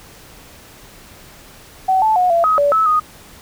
sine tone with pitch steps, 757 / 873 / 726 / 678 / 1266 / 575 / 1301 / 1241 Hz, F#5 / A5 / F#5 / E5 / D#6 / D5 / E6 / D#6, +39 / -14 / -33 / +49 / +30 / -37 / -23 / -5 cents, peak -11 dBFS, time 1.88-3 s, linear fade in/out 10 ms, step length 140 ms, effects pink hiss -42 dBFS RMS until 3.41 s

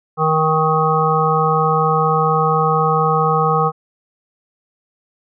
harmonic tone, 157.4 Hz, D#3, 20 cents sharp, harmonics 1 / 3 / 5 / 7 / 8, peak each -19 / -19 / -19 / -19 / -19 dBFS, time 0.17-3.72 s, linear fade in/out 50 ms, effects none

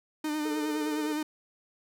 45% pulse tone with vibrato, 303.8 Hz, D#4, 41 cents flat, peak -29 dBFS, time 0.24-1.23 s, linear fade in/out 5 ms, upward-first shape sine, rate 9.7 Hz, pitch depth 36 cents each way
triangle tone with tremolo, 440 Hz, A4, in tune, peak -31 dBFS, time 0.45-1.13 s, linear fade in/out 5 ms, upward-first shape sine, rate 17 Hz, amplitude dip 70%
effects none

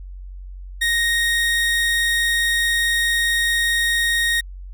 30% pulse tone, 1864.7 Hz, A#6, in tune, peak -14 dBFS, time 0.81-4.41 s, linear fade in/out 10 ms, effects added 46 Hz sine -32 dBFS peak until 4.73 s

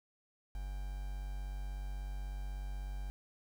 triangle tone with quantisation, 48.16 Hz, G1, 30 cents flat, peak -36 dBFS, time 0.55-3.1 s, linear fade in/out 0 ms, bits 9, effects none

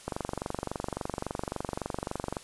click train, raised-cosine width 1 ms, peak -17 dBFS, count 55, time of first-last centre 0.08-2.368 s, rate 23.6 Hz, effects white hiss -50 dBFS RMS until 2.43 s + resampled to 24000 Hz

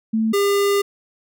sine / square tone pair in turn, 221.4 / 402.1 Hz, A3 / G4, +11 / +44 cents, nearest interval minor seventh, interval 1033 cents, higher second, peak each -16 dBFS, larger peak neither, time 0.13-0.33 / 0.33-0.82 s, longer second, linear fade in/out 10 ms, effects none

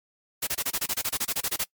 white noise bursts, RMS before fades -27 dBFS, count 16, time 0.42-1.642 s, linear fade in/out 10 ms, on 52 ms, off 26 ms, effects noise-tail reverb RT60 0.1 s tail -24 dB re dry + MP3 96 kbps

